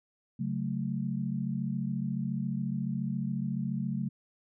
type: chord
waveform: sine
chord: F# minor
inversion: second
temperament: equal with one note detuned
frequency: 138.59 / 185.75 / 220 Hz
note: C#3 / F#3 / A3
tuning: 0 / +7 / 0 cents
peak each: -34 dBFS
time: 0.39-4.09 s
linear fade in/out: 10 ms
effects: none